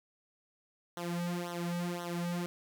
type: tone with flanger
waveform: sawtooth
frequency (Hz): 173.9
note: F3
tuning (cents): -7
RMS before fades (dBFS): -36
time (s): 0.97-2.46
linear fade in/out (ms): 0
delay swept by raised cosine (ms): 0.41 to 2.91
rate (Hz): 1.9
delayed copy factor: -0.95
effects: none